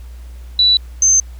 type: tone pair in turn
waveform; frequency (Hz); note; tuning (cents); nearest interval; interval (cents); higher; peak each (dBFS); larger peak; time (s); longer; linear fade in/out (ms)
sine; 3951 / 6258; B7 / G8; 0 / -4; minor sixth; 796; second; -8; neither; 0.59-0.77 / 1.02-1.2; neither; 2
effects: added 60 Hz sine -30 dBFS peak until 1.39 s + pink hiss -49 dBFS RMS until 1.39 s